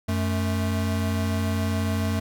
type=tone pair together; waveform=square; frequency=92.5 / 218.2 Hz; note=F#2 / A3; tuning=0 / -14 cents; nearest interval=octave + minor third; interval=1486 cents; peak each=-25 / -28 dBFS; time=0.08-2.2 s; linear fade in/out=10 ms; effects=none